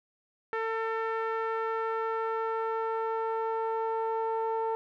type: tone with low-pass filter sweep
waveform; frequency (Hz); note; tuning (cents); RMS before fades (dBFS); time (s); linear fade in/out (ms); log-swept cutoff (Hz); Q
sawtooth; 448.6; A4; +34; -31; 0.53-4.75; 0; 1700 to 910; 2.3
effects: none